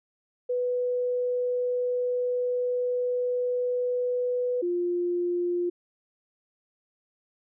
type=tone pair in turn; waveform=sine; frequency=494.5 / 351.4 Hz; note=B4 / F4; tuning=+2 / +11 cents; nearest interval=tritone; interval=591 cents; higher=first; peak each=-24 dBFS; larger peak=neither; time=0.49-4.62 / 4.62-5.7 s; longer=first; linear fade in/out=10 ms; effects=none